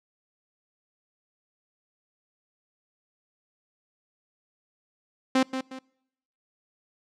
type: tone with echo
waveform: sawtooth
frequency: 261.6 Hz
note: C4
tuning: in tune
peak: -15 dBFS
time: 5.35-5.43 s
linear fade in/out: 5 ms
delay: 180 ms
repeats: 2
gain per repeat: -9 dB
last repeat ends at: 5.79 s
effects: noise-tail reverb RT60 0.8 s tail -25 dB re dry + low-pass 6000 Hz 12 dB/octave